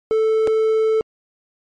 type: tone with dropouts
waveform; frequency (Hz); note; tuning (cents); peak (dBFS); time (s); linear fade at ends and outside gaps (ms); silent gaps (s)
triangle; 440; A4; 0; -12; 0.11-1.01; 0; 0.473-0.477
effects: MP3 48 kbps